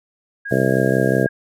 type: tone with vibrato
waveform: sine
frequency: 1631 Hz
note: G#6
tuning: 32 cents flat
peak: -26 dBFS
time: 0.45-1.29 s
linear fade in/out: 10 ms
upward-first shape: triangle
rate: 4.7 Hz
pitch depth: 11 cents each way
type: noise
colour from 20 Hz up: violet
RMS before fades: -37 dBFS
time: 0.48-1.27 s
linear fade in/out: 50 ms
type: harmonic tone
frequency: 65.41 Hz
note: C2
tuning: in tune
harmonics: 2 / 3 / 4 / 5 / 6 / 7 / 8 / 9 / 10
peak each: -21 / -22 / -24 / -24 / -23 / -22 / -25 / -25 / -25 dBFS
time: 0.51-1.27 s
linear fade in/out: 5 ms
effects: low-pass 11000 Hz 12 dB/octave